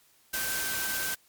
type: tone in noise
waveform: sine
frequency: 1551 Hz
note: G6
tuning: 19 cents flat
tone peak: -34 dBFS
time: 0.33-1.15 s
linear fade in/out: 10 ms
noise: white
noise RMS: -32 dBFS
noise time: 0.33-1.15 s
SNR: -5 dB
effects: white hiss -63 dBFS RMS until 1.28 s + MP3 96 kbps